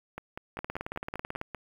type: two click trains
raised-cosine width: 0.5 ms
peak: -22 / -19 dBFS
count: 8 / 16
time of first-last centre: 0.18-1.547 / 0.59-1.414 s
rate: 5.12 / 18.2 Hz
effects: 8-bit